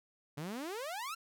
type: exponential sweep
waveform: sawtooth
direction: up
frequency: 137.7 to 1396.9 Hz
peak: -35 dBFS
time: 0.37-1.15 s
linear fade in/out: 10 ms
effects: none